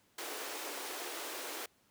pink high-pass noise, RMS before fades -42 dBFS, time 0.18-1.66 s, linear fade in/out 5 ms, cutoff 300 Hz, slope 48 dB/octave, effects pink hiss -70 dBFS RMS until 1.9 s + high-pass 100 Hz 12 dB/octave

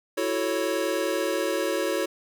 square chord, F# minor seventh, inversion third, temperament equal, 329.6 / 370 / 440 / 554.4 Hz, E4 / F#4 / A4 / C#5, 0 / 0 / 0 / 0 cents, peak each -31 / -31 / -32 / -29 dBFS, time 0.17-2.06 s, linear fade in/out 10 ms, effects none

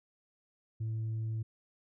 sine tone with tanh clipping, 111.1 Hz, A2, 17 cents sharp, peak -33 dBFS, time 0.8-1.43 s, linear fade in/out 10 ms, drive 1 dB, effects none

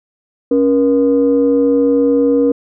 sine tone pair together, 277.2 / 476.7 Hz, C#4 / A#4, 0 / +39 cents, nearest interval major sixth, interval 939 cents, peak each -11 dBFS, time 0.51-2.52 s, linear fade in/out 5 ms, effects tanh soft clip ceiling -3 dBFS

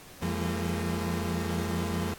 30% pulse tone cluster, 87.2 / 169.8 / 203.5 / 228.5 Hz, F2 / F3 / G#3 / A#3, -2 / -48 / -35 / -34 cents, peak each -30 / -31 / -32 / -34 dBFS, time 0.22-2.14 s, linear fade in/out 5 ms, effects pink hiss -49 dBFS RMS until 2.18 s + AAC 64 kbps

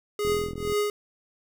square tone with tremolo, 415.3 Hz, G#4, in tune, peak -22 dBFS, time 0.19-0.9 s, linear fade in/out 2 ms, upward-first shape triangle, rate 2.1 Hz, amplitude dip 100%
click train, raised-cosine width 3 ms, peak -22 dBFS, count 21, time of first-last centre 0.25-0.722 s, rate 42.4 Hz
effects none

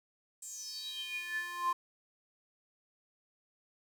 square tone with high-pass filter sweep, 350 Hz, F4, 4 cents sharp, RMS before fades -39 dBFS, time 0.42-1.73 s, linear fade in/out 5 ms, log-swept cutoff 8000 to 970 Hz, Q 9.2, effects none

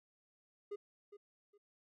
triangle tone with echo, 409.3 Hz, G#4, 25 cents flat, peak -38 dBFS, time 0.71-0.76 s, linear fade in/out 10 ms, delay 410 ms, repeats 2, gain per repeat -12 dB, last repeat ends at 1.58 s, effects none

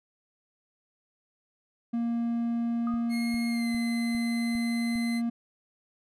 triangle tone, 233.9 Hz, A#3, 6 cents sharp, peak -24 dBFS, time 1.93-5.3 s, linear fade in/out 10 ms
sine tone with exponential decay, 1236 Hz, D#6, 12 cents flat, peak -34 dBFS, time 2.87-3.25 s, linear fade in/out 2 ms, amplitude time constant 81 ms
click train, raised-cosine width 5 ms, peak -32 dBFS, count 6, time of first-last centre 2.94-4.956 s, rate 2.48 Hz
30% pulse tone with pitch glide, 2147 to 2052 Hz, C7 to C7, +44 to -34 cents, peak -34 dBFS, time 3.09-5.22 s, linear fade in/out 50 ms, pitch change -78 cents, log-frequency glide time 3.48-3.7 s
effects resampled to 32000 Hz

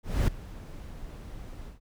brown noise with ADSR envelope, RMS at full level -22 dBFS, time 0.03-1.8 s, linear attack 250 ms, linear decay 3 ms, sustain -19 dB, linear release 140 ms, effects none

